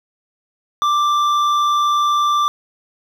triangle tone with hard clipping, 1178 Hz, D6, 5 cents sharp, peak -15 dBFS, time 0.82-2.48 s, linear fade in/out 0 ms, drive 11 dB, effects none

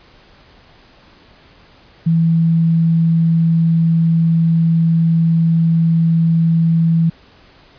sine tone, 164.81 Hz, E3, in tune, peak -10 dBFS, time 2.06-7.1 s, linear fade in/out 10 ms, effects pink hiss -47 dBFS RMS until 7.78 s + resampled to 11025 Hz

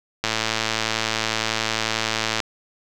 click train, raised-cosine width 0.2 ms, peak -4 dBFS, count 241, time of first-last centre 0.24-2.402 s, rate 111 Hz, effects none

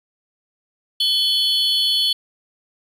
triangle tone cluster, 3066 / 3402 / 4372 Hz, G7 / G#7 / C#8, -39 / +41 / -25 cents, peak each -19 dBFS, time 1-2.13 s, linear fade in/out 5 ms, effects resampled to 32000 Hz + 8-bit

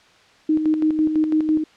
sine tone with tremolo, 311.1 Hz, D#4, in tune, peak -14 dBFS, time 0.49-1.64 s, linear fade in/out 5 ms, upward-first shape square, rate 6 Hz, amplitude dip 50%, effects white hiss -52 dBFS RMS until 1.76 s + low-pass 4000 Hz 12 dB/octave

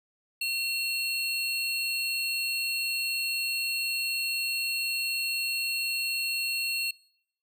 square tone pair together, 2721 / 4319 Hz, F7 / C#8, -46 / -46 cents, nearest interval minor sixth, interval 800 cents, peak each -30 / -33 dBFS, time 0.41-6.91 s, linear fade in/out 5 ms, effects noise-tail reverb RT60 0.7 s tail -24 dB re dry

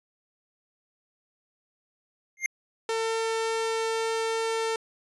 square tone with exponential growth, 2113 Hz, C7, 16 cents sharp, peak -20 dBFS, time 2.37-2.46 s, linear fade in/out 1 ms, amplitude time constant 18 ms
sawtooth tone, 450.2 Hz, A4, 40 cents sharp, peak -22 dBFS, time 2.89-4.76 s, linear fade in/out 2 ms
effects resampled to 22050 Hz

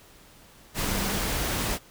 sine tone in noise, 196 Hz, G3, in tune, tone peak -33 dBFS, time 0.79-1.22 s, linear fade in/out 50 ms, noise pink, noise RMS -28 dBFS, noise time 0.74-1.79 s, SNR -8 dB, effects pink hiss -53 dBFS RMS until 1.9 s

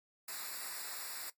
white noise with comb filter, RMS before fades -43 dBFS, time 0.28-1.3 s, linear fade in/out 5 ms, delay 0.32 ms, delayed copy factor -1, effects noise-tail reverb RT60 0.1 s tail -17 dB re dry + MP3 96 kbps

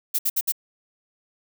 violet noise bursts, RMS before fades -22 dBFS, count 4, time 0.14-0.522 s, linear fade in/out 10 ms, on 49 ms, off 62 ms, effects none

